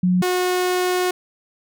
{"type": "tone pair in turn", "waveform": ["sine", "sawtooth"], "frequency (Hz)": [181.3, 363.3], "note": ["F#3", "F#4"], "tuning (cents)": [-35, -32], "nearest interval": "octave", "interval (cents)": 1203, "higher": "second", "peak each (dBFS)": -14, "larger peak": "neither", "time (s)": [[0.03, 0.22], [0.22, 1.11]], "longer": "second", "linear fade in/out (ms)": 5, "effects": []}